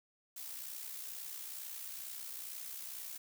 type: noise with amplitude modulation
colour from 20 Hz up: blue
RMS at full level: -43 dBFS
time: 0.36-3.18 s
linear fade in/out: 10 ms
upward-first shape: sine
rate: 62.2 Hz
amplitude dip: 50%
effects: none